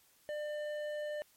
triangle tone with hard clipping, 598 Hz, D5, 31 cents sharp, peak -38 dBFS, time 0.29-1.22 s, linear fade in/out 0 ms, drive 13 dB, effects white hiss -67 dBFS RMS until 1.36 s + MP3 64 kbps

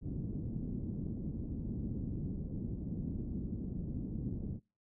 white low-pass noise, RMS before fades -39 dBFS, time 0.01-4.6 s, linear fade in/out 50 ms, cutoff 260 Hz, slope 24 dB/octave, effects noise-tail reverb RT60 0.3 s tail -26 dB re dry

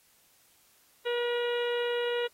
harmonic tone, 480.1 Hz, B4, 49 cents flat, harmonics 1 / 2 / 3 / 4 / 5 / 6 / 7 / 8, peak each -28 / -40 / -39 / -40 / -45 / -39 / -47 / -48 dBFS, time 1.05-2.28 s, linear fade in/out 20 ms, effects white hiss -64 dBFS RMS until 2.33 s + AAC 48 kbps

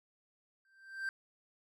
triangle tone with exponential growth, 1568 Hz, G6, in tune, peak -30 dBFS, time 0.65-1.09 s, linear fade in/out 1 ms, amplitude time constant 95 ms, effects none

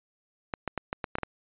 clicks, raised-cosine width 0.5 ms, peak -15 dBFS, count 8, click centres 0.538 / 0.677 / 0.777 / 0.929 / 1.042 / 1.154 / 1.185 / 1.233 s, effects resampled to 8000 Hz

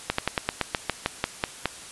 slowing click train, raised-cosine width 0.3 ms, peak -6 dBFS, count 12, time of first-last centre 0.1-1.657 s, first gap 84 ms, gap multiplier 1.1, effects white hiss -42 dBFS RMS until 1.91 s + resampled to 24000 Hz

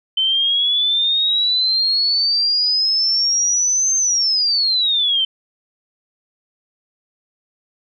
sine exponential two-way sweep, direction up then down, 3071 to 6330 to 3071 Hz, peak -14 dBFS, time 0.17-5.25 s, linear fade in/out 5 ms, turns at 3.96 s, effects none

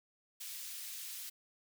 white high-pass noise, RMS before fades -45 dBFS, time 0.4-1.3 s, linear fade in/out 10 ms, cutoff 2400 Hz, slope 12 dB/octave, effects none

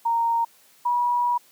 sine tone pair in turn, 927 / 968.1 Hz, A#5 / B5, -10 / -35 cents, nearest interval minor second, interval 75 cents, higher second, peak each -19 dBFS, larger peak neither, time 0.05-0.45 / 0.85-1.38 s, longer second, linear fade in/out 10 ms, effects white hiss -56 dBFS RMS until 1.51 s + high-pass 150 Hz 12 dB/octave

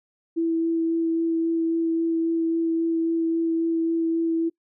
sine tone with vibrato, 329.6 Hz, E4, in tune, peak -20 dBFS, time 0.36-4.5 s, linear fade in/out 20 ms, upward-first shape sine, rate 3.7 Hz, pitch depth 10 cents each way, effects noise-tail reverb RT60 0.1 s tail -24 dB re dry

